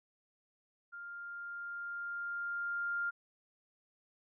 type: tone with level ramp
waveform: sine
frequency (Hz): 1400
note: F6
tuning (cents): +4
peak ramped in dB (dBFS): -44 to -32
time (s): 0.92-3.11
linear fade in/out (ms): 20
effects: none